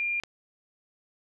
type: tone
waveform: sine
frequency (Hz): 2400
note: D7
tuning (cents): +37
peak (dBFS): -26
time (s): 0-0.2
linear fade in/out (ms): 0
type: click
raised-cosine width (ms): 0.2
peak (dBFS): -22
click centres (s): 0.236
effects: none